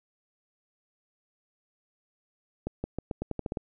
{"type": "accelerating click train", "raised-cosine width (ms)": 2, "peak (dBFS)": -18, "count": 10, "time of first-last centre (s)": [2.67, 3.572], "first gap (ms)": 170, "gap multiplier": 0.86, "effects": []}